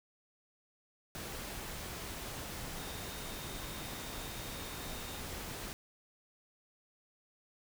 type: tone in noise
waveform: sine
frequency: 3689 Hz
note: A#7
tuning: 19 cents flat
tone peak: -53 dBFS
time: 2.78-5.2 s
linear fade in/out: 0 ms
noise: pink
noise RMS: -43 dBFS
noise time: 1.15-5.73 s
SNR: -13 dB
effects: none